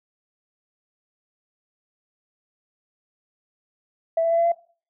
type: tone with pitch steps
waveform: sine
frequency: 659 / 664.7 / 670.5 / 676.4 / 682.2 Hz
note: E5 / E5 / E5 / E5 / F5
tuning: -1 / +14 / +29 / +44 / -41 cents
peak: -16 dBFS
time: 4.17-4.52 s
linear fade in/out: 5 ms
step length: 70 ms
effects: noise-tail reverb RT60 0.4 s tail -19 dB re dry + tanh soft clip ceiling -12 dBFS